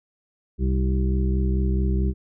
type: harmonic tone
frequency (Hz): 64.6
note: C2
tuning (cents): -21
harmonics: 1 / 2 / 3 / 5 / 6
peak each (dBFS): -20 / -29 / -27 / -33 / -33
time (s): 0.58-2.14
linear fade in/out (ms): 50
effects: none